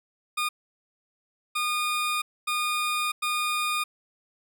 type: tone bursts at uneven times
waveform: 20% pulse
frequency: 1222 Hz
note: D#6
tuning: 32 cents flat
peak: -20 dBFS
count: 4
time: 0.37-0.49 / 1.55-2.22 / 2.47-3.12 / 3.22-3.84 s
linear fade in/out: 10 ms
effects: none